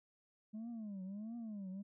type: tone with vibrato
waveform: sine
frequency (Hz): 210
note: G#3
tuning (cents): +19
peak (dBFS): -40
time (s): 0.53-1.83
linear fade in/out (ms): 20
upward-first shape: triangle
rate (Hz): 1.5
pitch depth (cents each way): 230
effects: tanh soft clip ceiling -42 dBFS